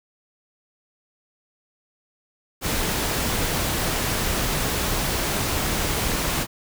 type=noise; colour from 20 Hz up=pink; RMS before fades=-24 dBFS; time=2.61-6.47 s; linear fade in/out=50 ms; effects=none